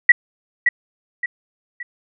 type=tone with echo; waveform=sine; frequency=1936 Hz; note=B6; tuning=35 cents flat; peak=-3 dBFS; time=0.09-0.12 s; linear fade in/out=5 ms; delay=570 ms; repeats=3; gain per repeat=-8 dB; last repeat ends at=1.83 s; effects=none